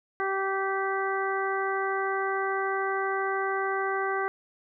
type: harmonic tone with a mistuned harmonic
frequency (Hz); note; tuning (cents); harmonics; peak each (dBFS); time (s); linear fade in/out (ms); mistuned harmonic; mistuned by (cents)
387.6; G4; -20; 1 / 2 / 3 / 4 / 5; -30 / -32 / -32 / -33 / -36; 0.2-4.28; 0; 5; +24
effects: none

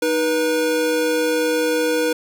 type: tone pair together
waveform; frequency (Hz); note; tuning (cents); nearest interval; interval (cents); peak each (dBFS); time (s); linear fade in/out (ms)
square; 311.1 / 485.6; D#4 / B4; 0 / -29; minor sixth; 771; -23 / -19; 0.02-2.13; 5
effects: none

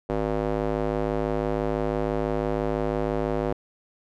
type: tone with band-pass filter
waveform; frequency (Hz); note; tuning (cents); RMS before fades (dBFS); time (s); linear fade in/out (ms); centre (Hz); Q
square; 53; G#1; +36; -26; 0.09-3.53; 5; 500; 1.4
effects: none

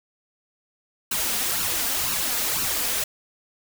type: noise with flanger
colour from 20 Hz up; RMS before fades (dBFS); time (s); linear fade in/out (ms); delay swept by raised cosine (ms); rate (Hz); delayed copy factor
white; -25; 1.11-3.04; 5; 0.71 to 4.31; 2; +0.6
effects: none

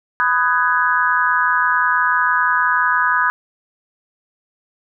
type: chord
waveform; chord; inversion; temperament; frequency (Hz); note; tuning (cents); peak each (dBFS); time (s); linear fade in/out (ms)
sine; G# minor seventh; first; just; 996.7 / 1245.9 / 1495.1 / 1661.2; B5 / D#6 / F#6 / G#6; +16 / +2 / +18 / 0; -19; 0.2-3.3; 0
effects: none

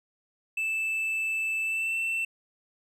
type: tone with pitch glide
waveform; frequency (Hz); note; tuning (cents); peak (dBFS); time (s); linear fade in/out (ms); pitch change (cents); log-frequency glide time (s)
triangle; 2637 to 2680; E7 to E7; 0 to +28; -25; 0.57-2.25; 5; +28; 1.62-1.97
effects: none

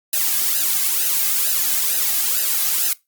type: noise with flanger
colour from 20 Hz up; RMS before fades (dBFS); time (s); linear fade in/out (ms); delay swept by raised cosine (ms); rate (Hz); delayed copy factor
blue; -19; 0.13-2.93; 2; 0.88 to 2.18; 2.2; -0.95
effects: noise-tail reverb RT60 0.2 s tail -21 dB re dry + Opus 48 kbps

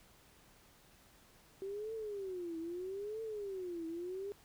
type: tone with vibrato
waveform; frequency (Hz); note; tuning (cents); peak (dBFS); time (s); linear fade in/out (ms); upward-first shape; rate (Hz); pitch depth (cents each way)
sine; 382; G4; -45; -39; 1.62-4.32; 0; triangle; 0.78; 290
effects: pink hiss -64 dBFS RMS until 4.44 s

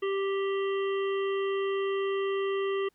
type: harmonic tone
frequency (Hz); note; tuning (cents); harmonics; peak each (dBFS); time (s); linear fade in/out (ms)
392; G4; 0; 1 / 3 / 5 / 7 / 8; -27 / -37 / -41 / -44 / -45; 0.02-2.89; 10
effects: pink hiss -72 dBFS RMS until 2.94 s

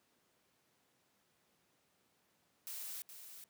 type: noise with echo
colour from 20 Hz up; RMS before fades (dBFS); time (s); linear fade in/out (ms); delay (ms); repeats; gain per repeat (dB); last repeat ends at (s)
blue; -45; 2.67-3.02; 0; 420; 1; -8; 3.44
effects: pink hiss -75 dBFS RMS until 3.49 s + high-pass 150 Hz 12 dB/octave

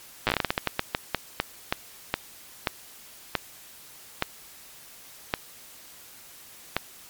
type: slowing click train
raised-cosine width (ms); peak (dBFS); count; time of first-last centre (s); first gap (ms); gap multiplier
0.3; -6; 23; 0.27-6.766; 8; 1.28
effects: white hiss -48 dBFS RMS until 7.09 s + MP3 96 kbps

